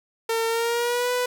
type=tone with pitch glide; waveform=sawtooth; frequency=454.3 to 495.4 Hz; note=A#4 to B4; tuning=-45 to +5 cents; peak=-18 dBFS; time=0.29-1.26 s; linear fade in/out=5 ms; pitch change=+150 cents; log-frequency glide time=0.47-1.11 s; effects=none